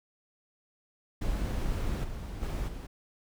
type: noise with level steps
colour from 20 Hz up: brown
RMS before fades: -31 / -38 / -32 / -39 dBFS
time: 1.21-2.87 s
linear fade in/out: 10 ms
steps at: 2.03 / 2.41 / 2.67 s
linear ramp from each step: 20 ms
effects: none